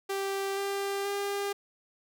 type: tone with pitch steps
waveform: sawtooth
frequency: 392 / 396.8 / 401.6 Hz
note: G4 / G4 / G4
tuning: 0 / +21 / +42 cents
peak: -26 dBFS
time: 0.09-1.53 s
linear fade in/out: 10 ms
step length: 480 ms
effects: none